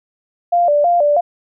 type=tone with vibrato; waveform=sine; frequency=639 Hz; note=D#5; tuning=46 cents sharp; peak=-10 dBFS; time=0.52-1.21 s; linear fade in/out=10 ms; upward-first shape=square; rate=3.1 Hz; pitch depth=150 cents each way; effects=none